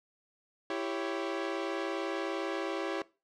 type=chord; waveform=sawtooth; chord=C# diminished; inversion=first; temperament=equal with one note detuned; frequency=332.1 / 392 / 554.4 Hz; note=E4 / G4 / C#5; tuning=+13 / 0 / 0 cents; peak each=-32 / -33 / -34 dBFS; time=0.7-3.02 s; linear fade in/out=2 ms; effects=noise-tail reverb RT60 0.3 s tail -20 dB re dry + low-pass 4000 Hz 12 dB/octave